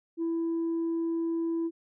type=tone; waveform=sine; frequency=331.7 Hz; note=E4; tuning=11 cents sharp; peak=-25 dBFS; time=0.17-1.71 s; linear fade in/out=50 ms; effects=tanh soft clip ceiling -25 dBFS